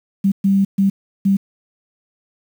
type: tone bursts at uneven times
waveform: sine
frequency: 196 Hz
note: G3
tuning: in tune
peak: -11 dBFS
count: 4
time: 0.24-0.32 / 0.44-0.65 / 0.78-0.9 / 1.25-1.37 s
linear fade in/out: 10 ms
effects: 7-bit